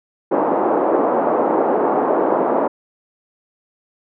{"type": "band-pass noise", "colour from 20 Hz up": "pink", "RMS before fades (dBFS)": -17, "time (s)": [0.31, 2.68], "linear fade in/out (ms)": 10, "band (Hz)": [300, 970], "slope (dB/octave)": 24, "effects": []}